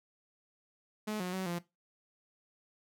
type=tone with pitch steps; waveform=sawtooth; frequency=213.4 / 181.1 / 188.3 / 173.1 Hz; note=G#3 / F#3 / F#3 / F3; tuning=+47 / -37 / +31 / -15 cents; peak=-30 dBFS; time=1.07-1.59 s; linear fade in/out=10 ms; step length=130 ms; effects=noise-tail reverb RT60 0.2 s tail -17 dB re dry